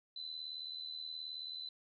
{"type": "tone with amplitude modulation", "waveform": "sine", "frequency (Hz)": 4018, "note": "B7", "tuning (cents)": 29, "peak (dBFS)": -39, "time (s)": [0.16, 1.69], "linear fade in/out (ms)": 5, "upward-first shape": "sine", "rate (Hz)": 78.8, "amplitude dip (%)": 65, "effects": []}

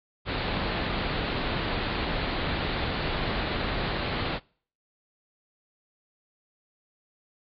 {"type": "low-pass noise", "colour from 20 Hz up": "pink", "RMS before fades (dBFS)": -30, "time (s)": [0.25, 4.4], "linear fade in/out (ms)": 50, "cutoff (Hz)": 4500, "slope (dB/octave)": 96, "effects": ["noise-tail reverb RT60 0.5 s tail -25 dB re dry", "AAC 32 kbps"]}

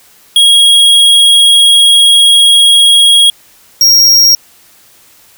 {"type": "tone pair in turn", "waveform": "square", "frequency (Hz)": [3295, 5596], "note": ["G#7", "F8"], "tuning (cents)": [-14, 3], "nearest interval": "major sixth", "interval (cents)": 917, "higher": "second", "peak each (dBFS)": -3, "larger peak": "neither", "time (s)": [[0.36, 3.3], [3.81, 4.35]], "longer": "first", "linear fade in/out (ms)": 2, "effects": ["white hiss -43 dBFS RMS until 5.37 s"]}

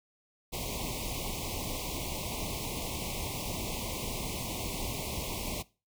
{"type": "band-stop noise", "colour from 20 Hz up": "pink", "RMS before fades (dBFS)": -36, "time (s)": [0.52, 5.63], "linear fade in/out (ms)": 20, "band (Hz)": [1100, 2100], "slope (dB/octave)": 96, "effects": ["noise-tail reverb RT60 0.3 s tail -20 dB re dry"]}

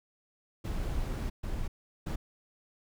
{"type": "noise bursts at uneven times", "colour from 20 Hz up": "brown", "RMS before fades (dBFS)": -33, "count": 3, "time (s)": [[0.64, 1.3], [1.43, 1.68], [2.06, 2.16]], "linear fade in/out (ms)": 10, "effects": []}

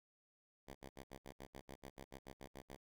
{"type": "tone bursts", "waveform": "5% pulse", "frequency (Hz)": 67.7, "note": "C#2", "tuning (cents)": -40, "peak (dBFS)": -39, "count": 15, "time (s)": [0.67, 2.766], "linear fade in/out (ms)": 20, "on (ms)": 80, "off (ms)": 64, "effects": []}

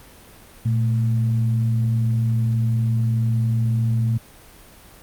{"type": "tone pair together", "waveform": "sine", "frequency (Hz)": [116.2, 219.4], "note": ["A#2", "A3"], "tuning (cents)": [-5, -5], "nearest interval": "major seventh", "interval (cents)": 1100, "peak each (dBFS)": [-17, -28], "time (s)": [0.65, 4.18], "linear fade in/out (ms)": 10, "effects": ["pink hiss -46 dBFS RMS until 5.02 s", "Opus 32 kbps"]}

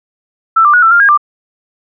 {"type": "tone with pitch steps", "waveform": "sine", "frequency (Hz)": [1328, 1184, 1456, 1334, 1399, 1628, 1185], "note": ["E6", "D6", "F#6", "E6", "F6", "G#6", "D6"], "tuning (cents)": [12, 14, -28, 20, 3, -35, 15], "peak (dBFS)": -4, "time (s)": [0.56, 1.176], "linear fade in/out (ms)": 10, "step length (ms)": 88, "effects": []}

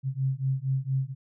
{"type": "beating tone pair", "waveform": "sine", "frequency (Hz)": [131.4, 135.7], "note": ["C3", "C#3"], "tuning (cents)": [8, -36], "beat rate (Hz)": 4.3, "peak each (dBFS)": -28, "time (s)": [0.03, 1.15], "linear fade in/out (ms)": 50, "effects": []}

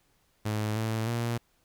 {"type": "tone with pitch steps", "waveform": "sawtooth", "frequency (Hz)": [107.1, 111.2, 117.6], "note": ["A2", "A2", "A#2"], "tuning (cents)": [-46, 19, 16], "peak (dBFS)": -24, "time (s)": [0.45, 1.38], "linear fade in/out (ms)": 10, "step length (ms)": 310, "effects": ["pink hiss -69 dBFS RMS until 1.64 s"]}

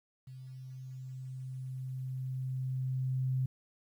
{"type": "tone with level ramp", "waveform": "sine", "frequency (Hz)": 130, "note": "C3", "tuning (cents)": -11, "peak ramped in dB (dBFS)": [-45, -28], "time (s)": [0.27, 3.46], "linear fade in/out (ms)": 5, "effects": ["11-bit"]}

